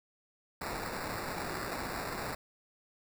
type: noise with sample-and-hold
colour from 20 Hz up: blue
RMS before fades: -38 dBFS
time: 0.61-2.35 s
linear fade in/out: 5 ms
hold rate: 3150 Hz
effects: none